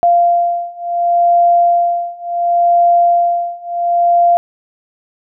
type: beating tone pair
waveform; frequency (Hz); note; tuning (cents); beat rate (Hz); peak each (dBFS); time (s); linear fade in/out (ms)
sine; 693 / 693.7; F5 / F5; -14 / -12; 0.7; -13 / -12; 0.03-4.37; 0
effects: none